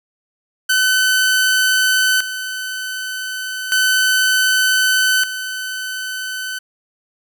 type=tone with tremolo; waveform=sawtooth; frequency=1516 Hz; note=F#6; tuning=42 cents sharp; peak=-9 dBFS; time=0.69-6.59 s; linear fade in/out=10 ms; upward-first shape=square; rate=0.33 Hz; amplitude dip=70%; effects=none